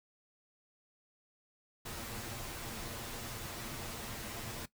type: noise with comb filter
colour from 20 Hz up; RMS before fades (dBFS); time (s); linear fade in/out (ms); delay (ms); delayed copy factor
pink; -43; 1.85-4.66; 10; 8.7; +0.55
effects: noise-tail reverb RT60 0.1 s tail -17 dB re dry